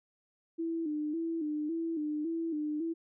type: tone with vibrato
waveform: sine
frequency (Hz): 315.3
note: D#4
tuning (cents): +23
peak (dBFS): -31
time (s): 0.58-2.94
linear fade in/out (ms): 20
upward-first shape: square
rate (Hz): 1.8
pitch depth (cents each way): 80
effects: none